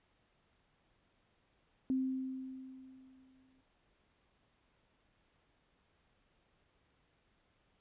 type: tone with exponential decay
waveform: sine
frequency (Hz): 261.6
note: C4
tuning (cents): 0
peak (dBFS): -29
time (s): 1.9-3.61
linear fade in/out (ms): 1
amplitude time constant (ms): 370
effects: pink hiss -74 dBFS RMS until 7.8 s + resampled to 8000 Hz